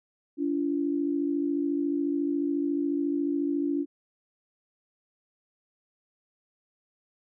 sine tone pair together, 285.9 / 340 Hz, D4 / F4, -46 / -46 cents, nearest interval minor third, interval 300 cents, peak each -26 / -30 dBFS, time 0.37-3.86 s, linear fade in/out 50 ms, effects none

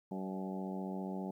harmonic tone with a mistuned harmonic, 94.8 Hz, F#2, 43 cents sharp, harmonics 2 / 3 / 4 / 5 / 6 / 7 / 8 / 9, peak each -39 / -46 / -46 / -51 / -51 / -51 / -51 / -50 dBFS, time 0.11-1.31 s, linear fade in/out 5 ms, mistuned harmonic 6, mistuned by +29 cents, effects 12-bit

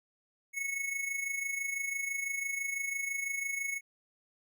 square tone with amplitude modulation, 2200 Hz, C#7, 14 cents flat, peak -31 dBFS, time 0.53-3.81 s, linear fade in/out 50 ms, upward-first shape sine, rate 26 Hz, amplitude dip 60%, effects none

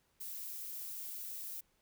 violet noise, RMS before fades -44 dBFS, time 0.2-1.61 s, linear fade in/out 10 ms, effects pink hiss -75 dBFS RMS until 1.81 s

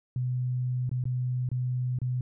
sine tone with dropouts, 125.7 Hz, B2, 31 cents sharp, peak -26 dBFS, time 0.16-2.21 s, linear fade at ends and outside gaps 2 ms, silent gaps 0.894-0.914 / 1.04-1.054 / 1.49-1.515 / 1.988-2.016 s, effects none

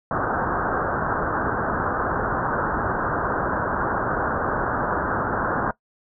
white low-pass noise, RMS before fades -24 dBFS, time 0.11-5.71 s, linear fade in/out 2 ms, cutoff 1600 Hz, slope 96 dB/octave, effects noise-tail reverb RT60 0.1 s tail -19 dB re dry

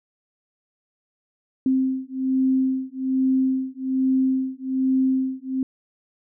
sine beating tone pair, 261.7 / 262.9 Hz, C4 / C4, 0 / +8 cents, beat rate 1.2 Hz, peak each -22 dBFS, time 1.66-5.63 s, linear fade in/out 2 ms, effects none

